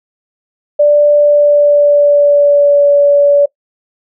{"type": "tone with pitch glide", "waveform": "sine", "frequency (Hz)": [587.3, 573.2], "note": ["D5", "D5"], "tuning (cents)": [0, -42], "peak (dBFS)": -4, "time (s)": [0.79, 3.46], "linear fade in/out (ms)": 10, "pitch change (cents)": -42, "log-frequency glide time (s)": [1.12, 2.88], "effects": ["noise-tail reverb RT60 0.1 s tail -21 dB re dry"]}